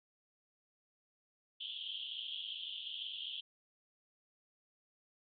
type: band-pass noise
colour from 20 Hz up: white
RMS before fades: -44 dBFS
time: 1.6-3.41 s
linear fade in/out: 10 ms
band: 3000 to 3400 Hz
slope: 96 dB/octave
effects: none